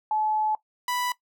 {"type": "tone pair in turn", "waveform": ["sine", "sawtooth"], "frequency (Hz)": [860, 987.7], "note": ["A5", "B5"], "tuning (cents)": [-40, 0], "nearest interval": "major second", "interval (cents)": 240, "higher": "second", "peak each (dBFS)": -22, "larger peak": "neither", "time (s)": [[0.11, 0.55], [0.88, 1.12]], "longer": "first", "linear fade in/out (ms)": 2, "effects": ["noise-tail reverb RT60 0.1 s tail -18 dB re dry"]}